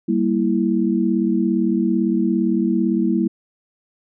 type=chord; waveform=sine; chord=E diminished; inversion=first; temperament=equal with one note detuned; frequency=195.43 / 233.1 / 329.6 Hz; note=G3 / Bb3 / E4; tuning=-5 / 0 / 0 cents; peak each=-20 dBFS; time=0.08-3.28 s; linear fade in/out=10 ms; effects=none